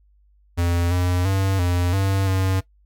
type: tone with pitch steps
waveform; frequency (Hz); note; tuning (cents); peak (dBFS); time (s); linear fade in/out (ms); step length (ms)
square; 86.3 / 89.6 / 96.6 / 88.5 / 97.1 / 94.8; F2 / F2 / G2 / F2 / G2 / F#2; -20 / +45 / -25 / +23 / -16 / +43; -19; 0.57-2.61; 20; 340
effects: noise-tail reverb RT60 0.1 s tail -17 dB re dry + added 50 Hz sine -54 dBFS peak until 2.85 s